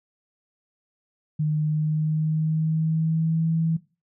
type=tone with pitch glide; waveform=sine; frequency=152.8 to 162.82 Hz; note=D#3 to E3; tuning=-31 to -21 cents; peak=-20 dBFS; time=1.39-3.77 s; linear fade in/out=10 ms; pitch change=+110 cents; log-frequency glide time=1.62-3.49 s; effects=noise-tail reverb RT60 0.3 s tail -18 dB re dry